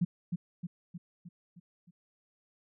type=tone with echo; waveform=sine; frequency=174.61 Hz; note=F3; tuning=in tune; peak=-24 dBFS; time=0.01-0.05 s; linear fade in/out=10 ms; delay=310 ms; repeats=6; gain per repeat=-5 dB; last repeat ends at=1.91 s; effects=none